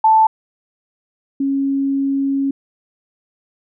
sine tone pair in turn, 880 / 274.6 Hz, A5 / C#4, 0 / -16 cents, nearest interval octave + minor sixth, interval 2016 cents, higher first, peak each -8 / -15 dBFS, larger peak first, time 0.04-0.27 / 1.4-2.51 s, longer second, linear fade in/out 5 ms, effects none

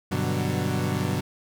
30% pulse chord, G major seventh, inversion none, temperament equal, 98 / 123.47 / 146.83 / 185 Hz, G2 / B2 / D3 / F#3, 0 / 0 / 0 / 0 cents, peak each -27 dBFS, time 0.11-1.21 s, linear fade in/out 10 ms, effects none

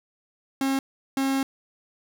45% pulse tone bursts at uneven times, 270 Hz, C#4, 45 cents flat, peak -22 dBFS, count 2, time 0.61-0.79 / 1.17-1.43 s, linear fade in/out 2 ms, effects none

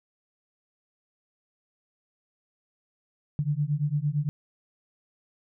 sine beating tone pair, 142.9 / 151.7 Hz, D3 / D#3, -47 / -44 cents, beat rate 8.8 Hz, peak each -27 dBFS, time 3.39-4.29 s, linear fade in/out 0 ms, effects none

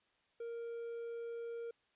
triangle tone, 466.2 Hz, A#4, in tune, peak -39 dBFS, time 0.4-1.71 s, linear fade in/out 5 ms, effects white hiss -75 dBFS RMS until 1.95 s + resampled to 8000 Hz

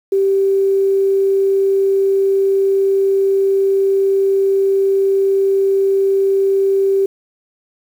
sine tone, 390.4 Hz, G4, 7 cents flat, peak -11 dBFS, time 0.12-7.06 s, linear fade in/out 5 ms, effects 7-bit

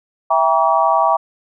sine chord, E diminished seventh, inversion none, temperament just, 659.3 / 791.1 / 949.3 / 1139.2 Hz, E5 / G5 / Bb5 / Db6, 0 / +16 / +31 / +47 cents, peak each -17 dBFS, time 0.3-1.17 s, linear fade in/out 10 ms, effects none

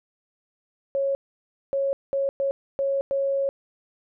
sine tone bursts at uneven times, 550 Hz, C#5, 14 cents flat, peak -21 dBFS, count 6, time 0.95-1.15 / 1.73-1.93 / 2.13-2.29 / 2.4-2.51 / 2.79-3.01 / 3.11-3.49 s, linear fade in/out 0 ms, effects none

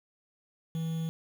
triangle tone with quantisation, 162.7 Hz, E3, 22 cents flat, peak -28 dBFS, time 0.75-1.09 s, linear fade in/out 0 ms, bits 8, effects none

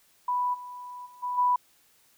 sine tone with level steps, 987.8 Hz, B5, in tune, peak -24 / -38 / -48 / -28 / -20 dBFS, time 0.28-1.56 s, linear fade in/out 5 ms, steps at 0.53 / 1.05 / 1.22 / 1.37 s, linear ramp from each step 20 ms, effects white hiss -63 dBFS RMS until 2.17 s

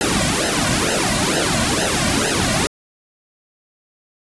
pink noise with flanger, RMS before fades -18 dBFS, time 0.01-2.67 s, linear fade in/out 0 ms, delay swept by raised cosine 0.86 to 2.36 ms, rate 2.2 Hz, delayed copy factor -1, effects resampled to 24000 Hz

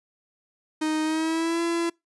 45% pulse tone with pitch glide, 311.1 to 337.3 Hz, D#4 to E4, 0 to +40 cents, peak -23 dBFS, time 0.81-1.9 s, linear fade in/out 10 ms, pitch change +140 cents, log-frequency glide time 1.03-1.61 s, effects noise-tail reverb RT60 0.2 s tail -26 dB re dry + resampled to 24000 Hz

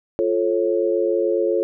sine chord, F augmented, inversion none, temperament just, 349.2 / 436.5 / 545.7 Hz, F4 / A4 / C#5, 0 / -14 / -27 cents, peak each -21 / -21 / -22 dBFS, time 0.19-1.63 s, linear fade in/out 0 ms, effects none

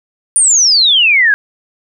sine exponential sweep, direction down, 9510 to 1592 Hz, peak -6 dBFS, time 0.36-1.34 s, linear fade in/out 0 ms, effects none

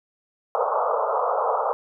pink band-pass noise, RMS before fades -23 dBFS, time 0.55-1.73 s, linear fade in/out 0 ms, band 450 to 1300 Hz, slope 96 dB/octave, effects none

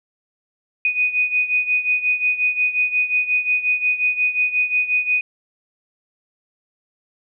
sine beating tone pair, 2484 / 2489.6 Hz, D#7 / D#7, -3 / 0 cents, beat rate 5.6 Hz, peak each -18 / -22 dBFS, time 0.85-5.21 s, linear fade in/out 2 ms, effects none

